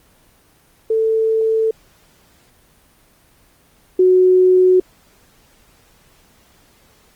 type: tone pair in turn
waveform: sine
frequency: 444 / 368.5 Hz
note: A4 / F#4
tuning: +16 / -7 cents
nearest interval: minor third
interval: 323 cents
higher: first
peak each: -13 / -8 dBFS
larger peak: second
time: 0.9-1.71 / 3.99-4.8 s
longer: neither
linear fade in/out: 5 ms
effects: pink hiss -53 dBFS RMS until 7.15 s + Opus 24 kbps